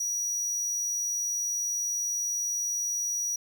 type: tone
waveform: square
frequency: 5800 Hz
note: F#8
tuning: 35 cents flat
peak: -28 dBFS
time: 0-3.36 s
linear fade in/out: 5 ms
effects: none